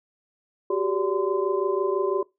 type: tone cluster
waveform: sine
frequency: 373.4 / 399.4 / 575 / 1027 Hz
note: F#4 / G4 / D5 / C6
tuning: +16 / +32 / -37 / -33 cents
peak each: -25 / -25 / -31 / -31 dBFS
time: 0.7-2.23 s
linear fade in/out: 5 ms
effects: noise-tail reverb RT60 0.2 s tail -22 dB re dry